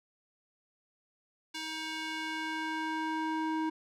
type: tone with band-pass filter sweep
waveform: square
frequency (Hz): 316.6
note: D#4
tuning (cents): +30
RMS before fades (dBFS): -35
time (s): 1.54-3.7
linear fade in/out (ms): 10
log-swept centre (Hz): 3800 to 670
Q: 0.96
effects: none